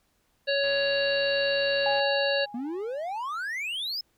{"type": "harmonic tone", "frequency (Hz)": 558, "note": "C#5", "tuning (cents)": 11, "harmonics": [1, 3, 5, 7, 8], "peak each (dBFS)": [-25, -30, -32, -33, -34], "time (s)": [0.47, 2.46], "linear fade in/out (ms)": 20}
{"type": "click train", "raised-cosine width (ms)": 0.3, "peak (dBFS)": -27, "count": 176, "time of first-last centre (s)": [0.64, 1.997], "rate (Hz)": 129}
{"type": "tone with exponential decay", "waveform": "sine", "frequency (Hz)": 825, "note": "G#5", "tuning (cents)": -12, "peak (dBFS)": -25, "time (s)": [1.86, 3.43], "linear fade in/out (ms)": 2, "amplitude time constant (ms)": 340}
{"type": "exponential sweep", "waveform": "triangle", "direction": "up", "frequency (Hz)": [228.7, 5274], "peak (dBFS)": -28, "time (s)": [2.54, 4.01], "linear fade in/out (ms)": 5}
{"effects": ["pink hiss -70 dBFS RMS until 4.17 s"]}